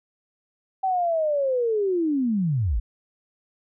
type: linear sweep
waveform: sine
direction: down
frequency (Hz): 773 to 42.2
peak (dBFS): -20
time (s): 0.83-2.8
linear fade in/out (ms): 10
effects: none